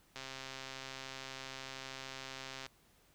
click train, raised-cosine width 0.2 ms, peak -27 dBFS, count 334, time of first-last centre 0.16-2.664 s, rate 133 Hz, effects pink hiss -68 dBFS RMS until 3.14 s

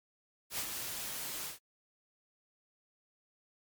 white noise with ADSR envelope, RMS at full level -35 dBFS, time 0.5-1.59 s, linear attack 80 ms, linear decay 68 ms, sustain -5 dB, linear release 130 ms, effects MP3 96 kbps

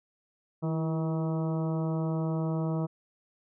harmonic tone with a mistuned harmonic, 160 Hz, D#3, 49 cents sharp, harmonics 1 / 2 / 3 / 4 / 5 / 6 / 7 / 8, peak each -28 / -35 / -39 / -39 / -46 / -45 / -48 / -49 dBFS, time 0.62-2.87 s, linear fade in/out 20 ms, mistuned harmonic 2, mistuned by +39 cents, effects none

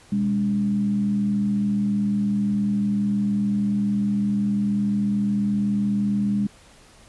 sine tone with frequency modulation, 203.6 Hz, G#3, 34 cents flat, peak -19 dBFS, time 0.12-6.47 s, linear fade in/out 5 ms, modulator 79.9 Hz, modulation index 0.42, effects pink hiss -51 dBFS RMS until 7.08 s + resampled to 24000 Hz

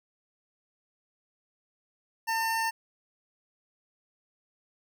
square tone pair together, 902 / 1804 Hz, A5 / A6, +43 / +43 cents, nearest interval octave, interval 1200 cents, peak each -29 / -32 dBFS, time 2.27-2.71 s, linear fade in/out 20 ms, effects none

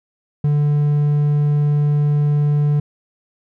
triangle tone, 146.9 Hz, D3, 1 cent sharp, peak -11 dBFS, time 0.44-2.8 s, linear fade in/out 5 ms, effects none

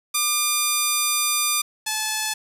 5% pulse tone pair in turn, 1200 / 864.9 Hz, D6 / A5, +37 / -30 cents, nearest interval tritone, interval 567 cents, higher first, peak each -7 / -11 dBFS, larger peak first, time 0.14-1.62 / 1.86-2.34 s, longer first, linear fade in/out 10 ms, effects resampled to 32000 Hz + 8-bit

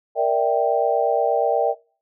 sine chord, E half-diminished seventh, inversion second, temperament equal with one note detuned, 466.2 / 587.3 / 655.8 / 784 Hz, Bb4 / D5 / E5 / G5, 0 / 0 / -9 / 0 cents, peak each -22 dBFS, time 0.15-1.75 s, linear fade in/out 50 ms, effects noise-tail reverb RT60 0.4 s tail -23 dB re dry

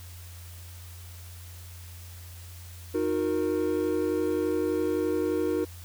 triangle chord, D# minor, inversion none, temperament equal with one note detuned, 311.1 / 362.8 / 466.2 Hz, D#4 / F#4 / A#4, 0 / -34 / 0 cents, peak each -27 dBFS, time 2.94-5.65 s, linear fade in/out 10 ms, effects added 87 Hz sine -42 dBFS peak until 5.84 s + white hiss -50 dBFS RMS until 5.84 s

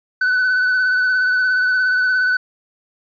triangle tone with vibrato, 1501 Hz, F#6, 24 cents sharp, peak -12 dBFS, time 0.21-2.37 s, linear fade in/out 5 ms, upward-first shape sine, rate 17 Hz, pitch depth 25 cents each way, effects resampled to 11025 Hz

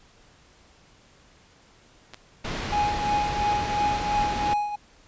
clicks, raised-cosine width 0.2 ms, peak -23 dBFS, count 2, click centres 2.136 / 2.144 s
pink low-pass noise, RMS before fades -31 dBFS, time 2.44-4.54 s, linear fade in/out 10 ms, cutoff 4700 Hz, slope 12 dB/octave
triangle tone with tremolo, 830.6 Hz, G#5, in tune, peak -18 dBFS, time 2.72-4.76 s, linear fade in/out 10 ms, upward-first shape triangle, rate 2.9 Hz, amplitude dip 70%
effects pink hiss -56 dBFS RMS until 5.07 s + resampled to 16000 Hz

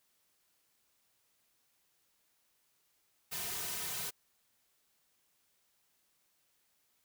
white noise with comb filter, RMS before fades -39 dBFS, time 3.31-4.11 s, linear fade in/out 20 ms, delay 3.6 ms, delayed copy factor -0.9, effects white hiss -75 dBFS RMS until 7.04 s

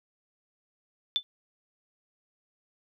sine tone with exponential decay, 3520 Hz, A7, in tune, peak -18 dBFS, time 1.16-1.23 s, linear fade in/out 0 ms, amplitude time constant 15 ms, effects none

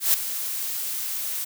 blue noise with ADSR envelope, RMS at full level -17 dBFS, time 0-1.45 s, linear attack 140 ms, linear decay 3 ms, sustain -12 dB, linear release 13 ms, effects none

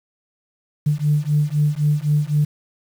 sine beating tone pair, 146.83 / 150.73 Hz, D3 / D3, 0 / +45 cents, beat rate 3.9 Hz, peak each -18 / -18 dBFS, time 0.86-2.45 s, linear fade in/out 10 ms, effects tanh soft clip ceiling -8 dBFS + 7-bit

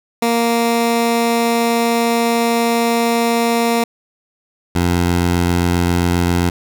15% pulse tone pair in turn, 233.1 / 87.52 Hz, A#3 / F2, 0 / +4 cents, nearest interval octave + perfect fourth, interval 1696 cents, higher first, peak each -7 dBFS, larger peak neither, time 0.22-3.84 / 4.75-6.5 s, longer first, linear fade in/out 5 ms, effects none

